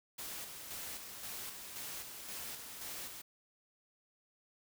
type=noise with tremolo; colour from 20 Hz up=white; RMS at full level=-44 dBFS; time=0.18-3.22 s; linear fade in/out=10 ms; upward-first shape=square; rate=1.9 Hz; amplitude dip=40%; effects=none